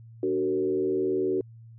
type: tone with frequency modulation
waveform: sine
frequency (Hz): 376.5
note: F#4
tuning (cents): +30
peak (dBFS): -23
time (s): 0.23-1.41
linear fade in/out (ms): 2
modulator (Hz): 80.9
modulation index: 0.89
effects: added 114 Hz sine -45 dBFS peak until 1.78 s